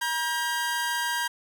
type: tone pair together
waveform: sawtooth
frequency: 954.7 / 1600 Hz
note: A#5 / G6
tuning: +41 / +35 cents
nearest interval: major sixth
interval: 894 cents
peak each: -25 dBFS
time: 0.01-1.28 s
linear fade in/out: 10 ms
effects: none